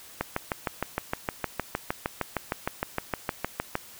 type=click train; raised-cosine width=0.5 ms; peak=-11 dBFS; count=24; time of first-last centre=0.21-3.754 s; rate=6.49 Hz; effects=white hiss -48 dBFS RMS until 3.99 s